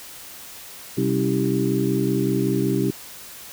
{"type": "harmonic tone with a mistuned harmonic", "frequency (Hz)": 65.3, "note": "C2", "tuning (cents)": -3, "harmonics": [2, 3, 4, 5, 6], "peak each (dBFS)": [-25, -25, -25, -25, -25], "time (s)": [0.97, 2.91], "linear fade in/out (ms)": 10, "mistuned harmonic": 4, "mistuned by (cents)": 94, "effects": ["white hiss -40 dBFS RMS until 3.52 s"]}